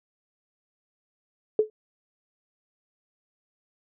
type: tone with exponential decay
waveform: sine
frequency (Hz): 430.6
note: A4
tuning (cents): -37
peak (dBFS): -13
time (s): 1.59-1.7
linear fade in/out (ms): 2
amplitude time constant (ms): 23
effects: none